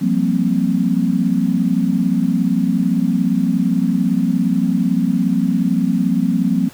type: tone cluster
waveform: sine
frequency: 175.1 / 192.6 / 229.1 / 260.3 Hz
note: F3 / G3 / A#3 / C4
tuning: +5 / -30 / -30 / -9 cents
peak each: -19 dBFS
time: 0.01-6.69 s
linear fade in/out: 10 ms
effects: pink hiss -42 dBFS RMS until 6.73 s + high-pass 80 Hz 12 dB/octave